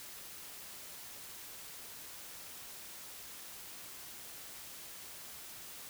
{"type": "silence", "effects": ["white hiss -49 dBFS RMS until 5.89 s"]}